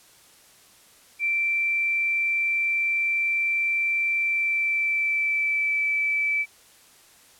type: tone with pitch glide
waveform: sine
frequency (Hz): 2345 to 2313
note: D7 to D7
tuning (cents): -3 to -27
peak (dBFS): -21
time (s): 1.19-6.46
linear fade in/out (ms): 50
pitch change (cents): -24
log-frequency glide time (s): 4.16-5.8
effects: white hiss -54 dBFS RMS until 7.39 s + low-pass 12000 Hz 12 dB/octave